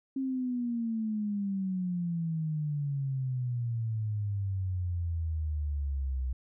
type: exponential sweep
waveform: sine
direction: down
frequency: 270 to 63 Hz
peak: -29 dBFS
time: 0.16-6.33 s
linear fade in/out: 5 ms
effects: none